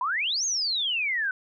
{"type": "exponential two-way sweep", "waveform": "sine", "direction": "up then down", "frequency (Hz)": [954, 6645, 1487], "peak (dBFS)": -24, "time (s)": [0.01, 1.31], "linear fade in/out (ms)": 2, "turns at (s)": 0.45, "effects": []}